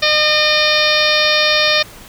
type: harmonic tone with a mistuned harmonic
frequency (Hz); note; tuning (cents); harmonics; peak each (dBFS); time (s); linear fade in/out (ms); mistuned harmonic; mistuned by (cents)
608; D#5; -40; 1 / 2 / 3 / 4 / 5 / 6 / 7 / 8 / 9; -18 / -22 / -19 / -18 / -23 / -18 / -21 / -21 / -22; 0.02-1.83; 10; 9; +19
effects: pink hiss -38 dBFS RMS until 2.08 s